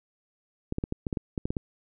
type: clicks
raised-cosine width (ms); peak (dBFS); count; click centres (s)
3; -16; 11; 0.724 / 0.784 / 0.839 / 0.924 / 1.068 / 1.128 / 1.172 / 1.378 / 1.455 / 1.505 / 1.568
effects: none